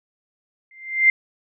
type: tone with exponential growth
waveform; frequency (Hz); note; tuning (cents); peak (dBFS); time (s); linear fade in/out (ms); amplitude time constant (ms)
sine; 2091; C7; -2; -8; 0.71-1.1; 2; 83
effects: none